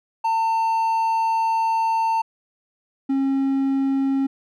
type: tone pair in turn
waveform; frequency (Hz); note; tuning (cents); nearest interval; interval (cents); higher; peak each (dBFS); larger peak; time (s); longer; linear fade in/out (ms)
triangle; 900 / 271.1; A5 / C#4; +39 / -38; octave + major sixth; 2077; first; -16 / -16; neither; 0.24-2.22 / 3.09-4.27; first; 10
effects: none